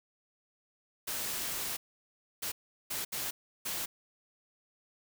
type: noise bursts at uneven times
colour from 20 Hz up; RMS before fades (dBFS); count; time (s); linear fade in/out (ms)
white; -36; 5; 1.07-1.77 / 2.42-2.52 / 2.9-3.05 / 3.12-3.31 / 3.65-3.86; 10
effects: none

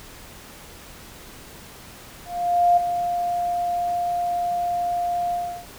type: tone with ADSR envelope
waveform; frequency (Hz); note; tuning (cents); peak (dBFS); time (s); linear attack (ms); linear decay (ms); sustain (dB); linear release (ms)
sine; 702; F5; +9; -12; 2.25-5.66; 520; 11; -9; 340
effects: pink hiss -43 dBFS RMS until 5.78 s

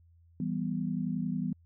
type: chord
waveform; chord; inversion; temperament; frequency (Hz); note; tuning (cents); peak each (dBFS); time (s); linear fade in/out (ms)
sine; E minor; none; equal; 164.81 / 196 / 246.9; E3 / G3 / B3; 0 / 0 / 0; -34; 0.4-1.53; 2
effects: added 84 Hz sine -58 dBFS peak until 1.65 s

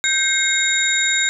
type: tone cluster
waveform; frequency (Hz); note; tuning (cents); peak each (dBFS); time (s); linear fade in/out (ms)
sine; 1569 / 2144 / 3761 / 7180; G6 / C7 / A#7 / A8; +1 / +42 / +15 / +34; -21; 0.04-1.29; 0
effects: none

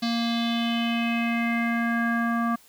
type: tone with low-pass filter sweep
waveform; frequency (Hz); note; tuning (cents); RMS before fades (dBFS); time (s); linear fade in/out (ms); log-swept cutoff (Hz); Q
square; 233.1; A#3; 0; -25; 0.02-2.56; 10; 4400 to 1300; 5
effects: white hiss -55 dBFS RMS until 2.68 s

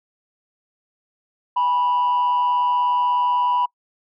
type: tone pair together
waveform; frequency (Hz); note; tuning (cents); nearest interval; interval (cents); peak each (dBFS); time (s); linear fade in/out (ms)
sine; 826.6 / 983; G#5 / B5; -8 / -8; minor third; 300; -26 / -15; 1.56-3.66; 10
effects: noise-tail reverb RT60 0.1 s tail -26 dB re dry + tanh soft clip ceiling -14 dBFS

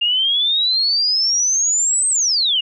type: exponential two-way sweep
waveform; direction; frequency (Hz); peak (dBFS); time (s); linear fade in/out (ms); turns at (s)
sine; up then down; 2800 to 8372 to 2800; -14; 0.01-2.61; 10; 2.09
effects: none

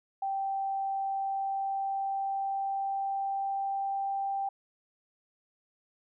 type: tone with pitch glide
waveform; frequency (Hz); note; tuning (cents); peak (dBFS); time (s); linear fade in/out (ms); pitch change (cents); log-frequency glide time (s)
sine; 781 to 786.9; G5 to G5; -7 to +6; -29; 0.22-4.49; 5; +13; 1.02-4.16
effects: none

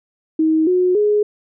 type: tone with pitch steps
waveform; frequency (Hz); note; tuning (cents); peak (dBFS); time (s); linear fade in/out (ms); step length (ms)
sine; 316.6 / 363.7 / 417.8; D#4 / F#4 / G#4; +30 / -30 / +10; -12; 0.39-1.23; 5; 280
effects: none

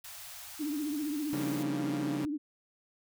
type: band-stop noise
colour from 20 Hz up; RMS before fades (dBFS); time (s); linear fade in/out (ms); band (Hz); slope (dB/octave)
white; -46; 0.04-1.63; 5; 130 to 600; 96
type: tone with vibrato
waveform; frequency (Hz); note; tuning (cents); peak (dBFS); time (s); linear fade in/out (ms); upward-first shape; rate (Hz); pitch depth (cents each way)
sine; 297; D4; +20; -31; 0.59-2.38; 20; triangle; 15; 110
type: chord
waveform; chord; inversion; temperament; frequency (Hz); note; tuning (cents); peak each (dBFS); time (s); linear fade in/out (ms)
sawtooth; G half-diminished seventh; second; equal; 138.59 / 174.61 / 196 / 233.1; Db3 / F3 / G3 / Bb3; 0 / 0 / 0 / 0; -34 / -39 / -38 / -40; 1.33-2.25; 0
effects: none

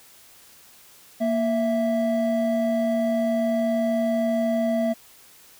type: tone pair together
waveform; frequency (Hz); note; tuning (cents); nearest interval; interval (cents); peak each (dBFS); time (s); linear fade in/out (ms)
triangle; 233.2 / 659.3; A#3 / E5; +1 / 0; octave + tritone; 1799; -21; 1.2-4.94; 20
effects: white hiss -51 dBFS RMS until 5.59 s

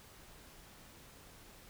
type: silence
effects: pink hiss -57 dBFS RMS until 1.69 s

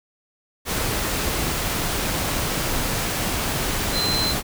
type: tone in noise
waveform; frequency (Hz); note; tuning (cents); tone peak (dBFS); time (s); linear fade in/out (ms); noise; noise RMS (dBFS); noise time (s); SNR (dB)
sine; 4083; C8; -43; -22; 3.92-4.35; 50; pink; -24; 0.65-4.43; -1
effects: none

